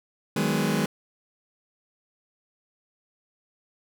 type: chord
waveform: sawtooth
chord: G# minor seventh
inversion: second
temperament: just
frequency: 155.74 / 186.89 / 207.7 / 249.2 Hz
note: D#3 / F#3 / G#3 / B3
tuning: +2 / +18 / 0 / +16 cents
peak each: -24 / -25 / -22 / -26 dBFS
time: 0.36-0.86 s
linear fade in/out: 5 ms
effects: none